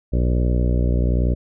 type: harmonic tone with a mistuned harmonic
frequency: 60.9 Hz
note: B1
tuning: 24 cents flat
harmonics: 1 / 2 / 3 / 4 / 5 / 6 / 7 / 8 / 9 / 10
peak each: -17 / -23 / -27 / -29 / -31 / -33 / -34 / -35 / -36 / -37 dBFS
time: 0.12-1.35 s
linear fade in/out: 20 ms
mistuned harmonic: 10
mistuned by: -25 cents
effects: none